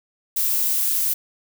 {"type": "noise", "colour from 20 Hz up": "violet", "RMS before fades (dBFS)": -21, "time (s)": [0.36, 1.14], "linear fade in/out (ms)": 10, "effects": []}